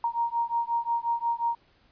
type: beating tone pair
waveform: sine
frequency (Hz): 932.3 / 937.9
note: A#5 / A#5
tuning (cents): 0 / +10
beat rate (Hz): 5.6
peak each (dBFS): -28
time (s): 0.04-1.55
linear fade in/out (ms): 2
effects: pink hiss -63 dBFS RMS until 1.91 s + resampled to 11025 Hz